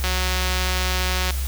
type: click train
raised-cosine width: 0.2 ms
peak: -7 dBFS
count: 234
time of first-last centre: 0.04-1.306 s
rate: 184 Hz
effects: added 66 Hz sine -22 dBFS peak until 1.47 s + white hiss -34 dBFS RMS until 1.47 s